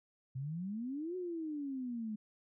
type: exponential two-way sweep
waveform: sine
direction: up then down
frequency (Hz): 126 to 371.5 to 209.9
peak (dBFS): -37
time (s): 0.35-2.16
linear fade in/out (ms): 10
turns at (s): 1.16
effects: none